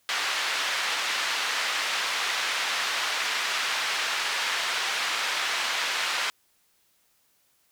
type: band-pass noise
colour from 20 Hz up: pink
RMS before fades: -28 dBFS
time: 0.09-6.3 s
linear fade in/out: 0 ms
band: 1300 to 4500 Hz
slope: 12 dB/octave
effects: white hiss -67 dBFS RMS until 7.71 s

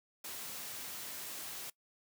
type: noise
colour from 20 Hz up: white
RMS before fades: -44 dBFS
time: 0.24-1.7 s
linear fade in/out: 5 ms
effects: noise-tail reverb RT60 0.1 s tail -21 dB re dry + high-pass 100 Hz 12 dB/octave

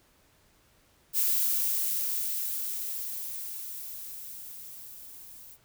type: noise with level ramp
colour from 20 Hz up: violet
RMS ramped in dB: -25 to -49 dBFS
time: 1.13-5.58 s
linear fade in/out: 50 ms
effects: pink hiss -64 dBFS RMS until 5.64 s

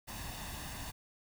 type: noise with comb filter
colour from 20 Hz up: pink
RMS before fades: -43 dBFS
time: 0.07-0.92 s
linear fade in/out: 20 ms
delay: 1.1 ms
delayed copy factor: +0.6
effects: none

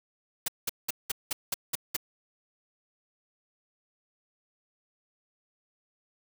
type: noise bursts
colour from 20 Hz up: white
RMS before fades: -29 dBFS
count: 8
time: 0.46-1.966 s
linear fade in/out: 5 ms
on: 22 ms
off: 190 ms
effects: none

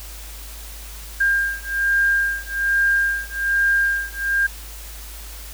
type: beating tone pair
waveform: sine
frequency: 1602 / 1603.2 Hz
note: G6 / G6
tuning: +37 / +38 cents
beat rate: 1.2 Hz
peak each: -20 dBFS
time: 1.2-4.47 s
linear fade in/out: 10 ms
effects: added 52 Hz sine -35 dBFS peak until 5.53 s + white hiss -39 dBFS RMS until 5.53 s

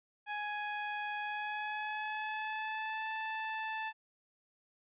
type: tone with pitch glide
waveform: 20% pulse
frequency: 834 to 879 Hz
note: G#5 to A5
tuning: +7 to -2 cents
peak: -31 dBFS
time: 0.26-3.93 s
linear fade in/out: 50 ms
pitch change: +91 cents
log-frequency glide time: 1.19-3.09 s
effects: resampled to 8000 Hz

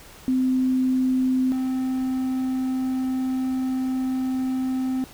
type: tone pair in turn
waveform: sine / triangle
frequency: 258 / 259.5 Hz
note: C4 / C4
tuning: -24 / -14 cents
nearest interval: unison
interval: 10 cents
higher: second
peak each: -18 / -20 dBFS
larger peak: first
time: 0.28-1.52 / 1.52-5.04 s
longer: second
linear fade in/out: 0 ms
effects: pink hiss -46 dBFS RMS until 5.13 s

